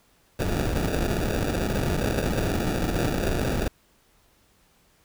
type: noise with sample-and-hold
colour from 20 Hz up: pink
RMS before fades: -25 dBFS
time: 0.39-3.68 s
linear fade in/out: 5 ms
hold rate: 1050 Hz
effects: pink hiss -62 dBFS RMS until 5.04 s